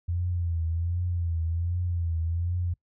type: tone with vibrato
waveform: sine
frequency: 85.3 Hz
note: F2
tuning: 40 cents flat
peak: -25 dBFS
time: 0.08-2.74 s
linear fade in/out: 10 ms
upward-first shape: triangle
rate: 1.3 Hz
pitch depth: 85 cents each way
effects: noise-tail reverb RT60 0.1 s tail -24 dB re dry